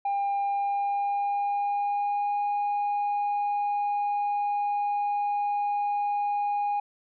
sine tone with pitch glide, 801 to 819.7 Hz, G5 to G#5, +37 to -23 cents, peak -22 dBFS, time 0.05-6.8 s, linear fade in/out 5 ms, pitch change +40 cents, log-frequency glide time 0.4-2.41 s, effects tanh soft clip ceiling -23 dBFS

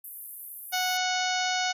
pink high-pass noise, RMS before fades -38 dBFS, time 0.04-0.97 s, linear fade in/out 2 ms, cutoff 11000 Hz, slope 48 dB/octave
harmonic tone, 736 Hz, F#5, 9 cents flat, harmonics 1 / 2 / 3 / 4 / 5 / 6 / 7 / 8 / 9, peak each -29 / -32 / -34 / -35 / -36 / -37 / -37 / -38 / -39 dBFS, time 0.72-1.73 s, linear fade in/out 20 ms
effects resampled to 32000 Hz

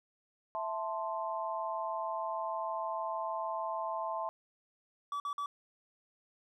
sine chord, A minor, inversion second, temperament equal, 659.3 / 880 / 1046.5 Hz, E5 / A5 / C6, 0 / 0 / 0 cents, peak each -38 dBFS, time 0.55-4.29 s, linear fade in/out 0 ms
triangle tone bursts, 1148 Hz, D6, 40 cents flat, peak -32 dBFS, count 3, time 5.12-5.46 s, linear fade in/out 2 ms, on 80 ms, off 50 ms
effects none

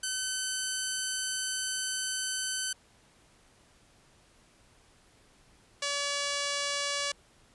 5% pulse tone pair in turn, 1525 / 570 Hz, G6 / C#5, -48 / +48 cents, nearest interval octave + perfect fourth, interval 1704 cents, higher first, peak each -18 dBFS, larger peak neither, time 0.03-2.73 / 5.82-7.12 s, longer first, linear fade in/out 5 ms, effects pink hiss -62 dBFS RMS until 7.54 s + resampled to 24000 Hz

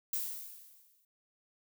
violet noise with exponential decay, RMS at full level -33 dBFS, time 0.13-1.05 s, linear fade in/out 2 ms, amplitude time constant 200 ms, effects none

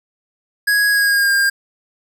square tone with pitch glide, 1661.2 to 1606.5 Hz, G#6 to G6, 0 to +42 cents, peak -13 dBFS, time 0.67-1.5 s, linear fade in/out 10 ms, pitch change -58 cents, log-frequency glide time 0.9-1.31 s, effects none

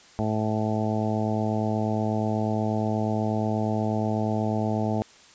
harmonic tone, 108.3 Hz, A2, 27 cents flat, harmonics 1 / 2 / 3 / 4 / 5 / 6 / 7 / 8, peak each -28 / -27 / -33 / -34 / -37 / -32 / -34 / -37 dBFS, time 0.19-5.02 s, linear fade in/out 0 ms, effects white hiss -52 dBFS RMS until 5.34 s + resampled to 16000 Hz

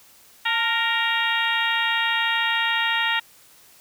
harmonic tone with a mistuned harmonic, 466.2 Hz, A#4, in tune, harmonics 2 / 3 / 4 / 5 / 6 / 7 / 8, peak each -27 / -28 / -24 / -30 / -27 / -30 / -31 dBFS, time 0.45-3.2 s, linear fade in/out 10 ms, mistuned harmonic 2, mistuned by -58 cents, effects white hiss -52 dBFS RMS until 3.8 s

